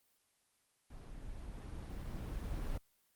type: noise with level ramp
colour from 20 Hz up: brown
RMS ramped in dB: -50 to -38 dBFS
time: 0.9-2.78 s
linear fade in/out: 5 ms
effects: white hiss -75 dBFS RMS until 3.15 s + Opus 24 kbps